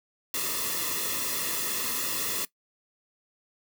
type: noise with comb filter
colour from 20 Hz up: white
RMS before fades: -30 dBFS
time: 0.34-2.45 s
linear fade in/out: 2 ms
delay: 1.3 ms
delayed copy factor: -0.8
effects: noise-tail reverb RT60 0.1 s tail -19 dB re dry